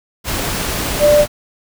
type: tone in noise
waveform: sine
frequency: 591 Hz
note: D5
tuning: 11 cents sharp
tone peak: -7 dBFS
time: 0.99-1.26 s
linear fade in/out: 50 ms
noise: pink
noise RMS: -20 dBFS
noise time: 0.24-1.28 s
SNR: +10 dB
effects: none